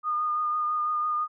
sine tone with vibrato, 1222 Hz, D#6, 32 cents flat, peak -24 dBFS, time 0.03-1.28 s, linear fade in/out 50 ms, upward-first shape triangle, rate 6 Hz, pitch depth 21 cents each way, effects none

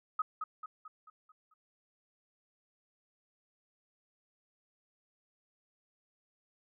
sine tone with echo, 1265 Hz, D#6, 28 cents sharp, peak -28 dBFS, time 0.19-0.22 s, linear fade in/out 5 ms, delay 220 ms, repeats 6, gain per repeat -6 dB, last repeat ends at 1.54 s, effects none

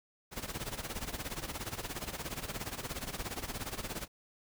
pink noise with tremolo, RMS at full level -37 dBFS, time 0.31-4.08 s, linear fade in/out 50 ms, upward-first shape sine, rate 17 Hz, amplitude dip 80%, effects none

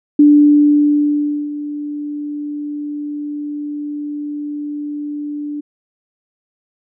sine tone with ADSR envelope, 293.9 Hz, D4, 1 cent sharp, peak -4 dBFS, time 0.19-5.61 s, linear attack 5 ms, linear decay 1300 ms, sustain -17 dB, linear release 12 ms, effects none

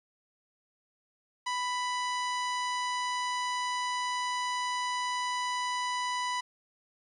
harmonic tone, 991 Hz, B5, 6 cents sharp, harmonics 1 / 2 / 3 / 4 / 5 / 6 / 7 / 9, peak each -31 / -37 / -41 / -43 / -45 / -47 / -48 / -50 dBFS, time 1.46-6.41 s, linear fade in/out 10 ms, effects 11-bit

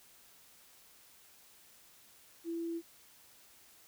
sine tone, 334.5 Hz, E4, 25 cents sharp, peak -35 dBFS, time 2.44-2.82 s, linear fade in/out 50 ms, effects white hiss -61 dBFS RMS until 3.87 s

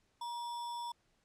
sine tone with sample-and-hold, 951 Hz, A#5, 34 cents sharp, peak -38 dBFS, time 0.21-0.92 s, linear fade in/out 5 ms, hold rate 4410 Hz, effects pink hiss -75 dBFS RMS until 1.24 s + low-pass 8000 Hz 12 dB/octave

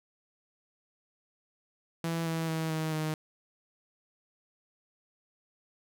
sawtooth tone with pitch steps, 165.8 / 163.23 / 160.71 / 158.22 / 155.77 Hz, E3 / E3 / E3 / D#3 / D#3, +10 / -17 / -44 / +29 / +2 cents, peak -26 dBFS, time 2.04-3.14 s, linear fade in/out 2 ms, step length 220 ms, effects none

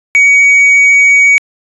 sine tone with tanh clipping, 2253 Hz, C#7, 28 cents sharp, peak -4 dBFS, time 0.15-1.38 s, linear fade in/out 0 ms, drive 3 dB, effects resampled to 22050 Hz

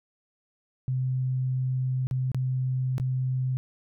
sine tone with dropouts, 129.1 Hz, C3, 23 cents flat, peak -24 dBFS, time 0.88-3.57 s, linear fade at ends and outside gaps 0 ms, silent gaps 2.07-2.111 / 2.317-2.346 / 2.981-2.999 s, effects none

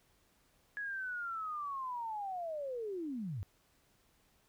sine linear sweep, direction down, 1684 to 84.7 Hz, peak -37 dBFS, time 0.77-3.43 s, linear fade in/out 0 ms, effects pink hiss -71 dBFS RMS until 4.48 s

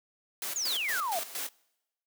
white noise with tremolo, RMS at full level -35 dBFS, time 0.42-1.49 s, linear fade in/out 2 ms, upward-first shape square, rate 4.3 Hz, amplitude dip 70%
sine exponential sweep, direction down, 7040 to 637 Hz, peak -29 dBFS, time 0.56-1.19 s, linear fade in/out 0 ms
effects noise-tail reverb RT60 0.9 s tail -25 dB re dry + high-pass 300 Hz 12 dB/octave

